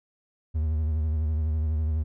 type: tone with vibrato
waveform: triangle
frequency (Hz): 77.78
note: D#2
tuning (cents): 0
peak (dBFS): -21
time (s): 0.54-2.04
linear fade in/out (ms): 20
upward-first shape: triangle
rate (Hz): 12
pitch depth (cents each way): 75
effects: none